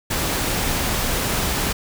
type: noise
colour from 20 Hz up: pink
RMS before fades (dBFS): -22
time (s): 0.1-1.73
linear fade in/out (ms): 10
effects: none